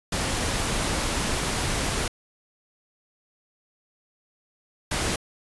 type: noise bursts at uneven times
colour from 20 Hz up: pink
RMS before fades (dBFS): -26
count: 2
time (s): 0.12-2.08 / 4.91-5.16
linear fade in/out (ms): 5
effects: resampled to 24000 Hz